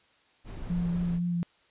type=noise; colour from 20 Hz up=brown; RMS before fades=-38 dBFS; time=0.44-1.2 s; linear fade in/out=50 ms
type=tone with vibrato; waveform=sine; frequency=173.5 Hz; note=F3; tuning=11 cents flat; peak=-26 dBFS; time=0.7-1.43 s; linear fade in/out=0 ms; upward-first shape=sine; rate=4 Hz; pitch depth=17 cents each way
effects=white hiss -64 dBFS RMS until 1.7 s + resampled to 8000 Hz